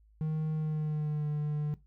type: tone with pitch glide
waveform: triangle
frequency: 156 to 149.39 Hz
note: D#3 to D3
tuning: +5 to +30 cents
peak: -27 dBFS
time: 0.21-1.74 s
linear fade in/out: 0 ms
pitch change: -75 cents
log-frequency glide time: 0.54-1.24 s
effects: noise-tail reverb RT60 0.2 s tail -17 dB re dry + added 53 Hz sine -59 dBFS peak until 1.86 s